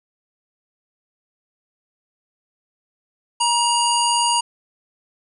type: harmonic tone with a mistuned harmonic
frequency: 949 Hz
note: A#5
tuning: 31 cents sharp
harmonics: 1 / 3 / 5 / 7 / 9 / 10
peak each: -18 / -23 / -25 / -26 / -28 / -28 dBFS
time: 3.4-4.41 s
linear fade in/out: 10 ms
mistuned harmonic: 7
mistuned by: +21 cents
effects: none